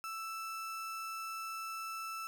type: tone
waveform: 35% pulse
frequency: 1322 Hz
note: E6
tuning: 5 cents sharp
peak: -38 dBFS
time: 0.04-2.27 s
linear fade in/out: 0 ms
effects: none